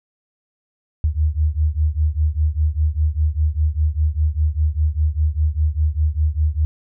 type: beating tone pair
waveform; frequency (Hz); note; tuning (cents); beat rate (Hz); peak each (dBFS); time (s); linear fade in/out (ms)
sine; 74.6 / 79.6; D2 / D#2; +28 / +40; 5; -18 / -19; 1.04-6.65; 0
effects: none